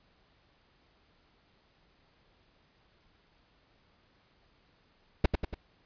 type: noise with echo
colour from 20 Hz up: brown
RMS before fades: -21 dBFS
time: 5.24-5.26 s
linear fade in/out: 5 ms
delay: 95 ms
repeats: 3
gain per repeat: -5 dB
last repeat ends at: 5.545 s
effects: pink hiss -67 dBFS RMS until 5.85 s + resampled to 11025 Hz